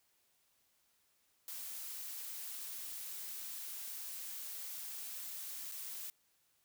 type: noise with dropouts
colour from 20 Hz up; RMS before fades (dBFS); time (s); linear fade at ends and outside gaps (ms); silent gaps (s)
blue; -45; 1.48-6.1; 1; 5.715-5.72
effects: white hiss -75 dBFS RMS until 6.64 s